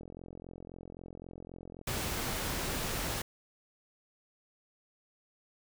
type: click train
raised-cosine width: 2 ms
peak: -33 dBFS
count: 80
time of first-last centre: 0.01-1.814 s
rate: 43.8 Hz
type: noise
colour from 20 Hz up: pink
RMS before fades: -35 dBFS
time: 1.87-3.22 s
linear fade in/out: 5 ms
effects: none